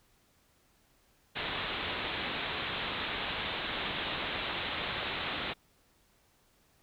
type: low-pass noise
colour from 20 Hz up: white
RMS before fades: -36 dBFS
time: 1.35-5.54 s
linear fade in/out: 20 ms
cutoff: 3900 Hz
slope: 96 dB/octave
effects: pink hiss -68 dBFS RMS until 6.82 s